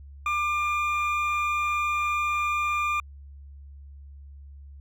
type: tone pair together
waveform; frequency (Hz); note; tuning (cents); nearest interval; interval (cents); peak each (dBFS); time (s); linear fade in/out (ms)
triangle; 1192.1 / 2405; D6 / D7; +26 / +41; octave; 1215; -23 / -27; 0.26-3; 2
effects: added 70 Hz sine -42 dBFS peak until 4.8 s